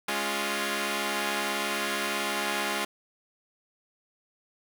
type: chord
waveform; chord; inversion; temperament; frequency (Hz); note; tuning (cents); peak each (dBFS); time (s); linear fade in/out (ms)
5% pulse; Db major; second; equal; 207.7 / 277.2 / 349.2; Ab3 / Db4 / F4; 0 / 0 / 0; -20 / -23 / -20; 0.08-2.85; 5
effects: none